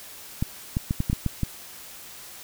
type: clicks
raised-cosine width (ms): 5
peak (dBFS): -11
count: 8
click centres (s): 0.425 / 0.769 / 0.909 / 1.004 / 1.099 / 1.13 / 1.263 / 1.433
effects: white hiss -43 dBFS RMS until 2.43 s